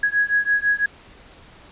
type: beating tone pair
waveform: sine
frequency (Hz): 1661.2 / 1667.2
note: G#6 / G#6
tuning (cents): 0 / +6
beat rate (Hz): 6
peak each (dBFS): -20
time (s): 0.03-0.86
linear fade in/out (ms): 5
effects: pink hiss -47 dBFS RMS until 1.71 s + resampled to 8000 Hz